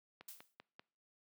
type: click train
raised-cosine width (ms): 0.3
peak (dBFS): -36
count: 4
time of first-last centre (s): 0.21-0.795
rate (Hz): 5.13
type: noise with exponential decay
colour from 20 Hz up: blue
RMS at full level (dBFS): -47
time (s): 0.28-0.55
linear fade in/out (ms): 5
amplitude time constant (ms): 57
effects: noise-tail reverb RT60 0.5 s tail -24 dB re dry + high-pass 150 Hz 12 dB/octave